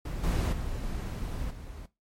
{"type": "noise with level steps", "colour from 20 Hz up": "brown", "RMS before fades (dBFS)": [-34, -26, -34, -42], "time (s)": [0.05, 1.86], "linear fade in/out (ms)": 5, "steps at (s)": [0.23, 0.52, 1.5], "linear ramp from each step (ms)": 10, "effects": ["noise-tail reverb RT60 0.2 s tail -17 dB re dry", "MP3 64 kbps"]}